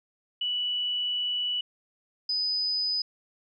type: tone pair in turn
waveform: sine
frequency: 2955 / 4996 Hz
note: F#7 / D#8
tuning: -3 / +6 cents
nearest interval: major sixth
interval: 909 cents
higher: second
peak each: -26 / -25 dBFS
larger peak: second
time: 0.41-1.61 / 2.29-3.02 s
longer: first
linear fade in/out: 5 ms
effects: none